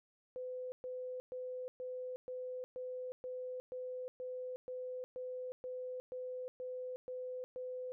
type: tone bursts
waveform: sine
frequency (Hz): 506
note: B4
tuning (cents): +42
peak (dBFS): -40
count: 16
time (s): 0.36-7.92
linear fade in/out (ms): 0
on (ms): 360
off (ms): 120
effects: none